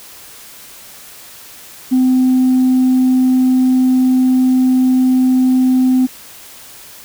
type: tone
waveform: sine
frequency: 256.4 Hz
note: C4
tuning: 35 cents flat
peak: -7 dBFS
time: 1.91-6.07 s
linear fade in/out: 20 ms
effects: tanh soft clip ceiling -6 dBFS + white hiss -37 dBFS RMS until 7.04 s